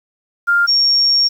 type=tone pair in turn; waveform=sine; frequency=1400 / 5536 Hz; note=F6 / F8; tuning=+4 / -16 cents; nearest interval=2 octaves; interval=2380 cents; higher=second; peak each=-10 dBFS; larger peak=neither; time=0.47-0.67 / 0.67-1.29 s; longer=second; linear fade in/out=20 ms; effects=7-bit